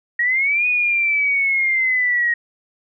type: linear two-way sweep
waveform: sine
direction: up then down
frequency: 1878 to 2485 to 1878 Hz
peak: -15 dBFS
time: 0.19-2.34 s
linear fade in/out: 5 ms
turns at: 0.67 s
effects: none